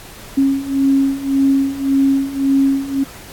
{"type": "beating tone pair", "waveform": "sine", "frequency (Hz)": [271.6, 273.4], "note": ["C#4", "C#4"], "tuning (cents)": [-35, -24], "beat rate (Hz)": 1.8, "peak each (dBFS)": [-17, -14], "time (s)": [0.37, 3.04], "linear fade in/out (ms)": 10, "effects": ["pink hiss -37 dBFS RMS until 3.32 s", "AAC 64 kbps"]}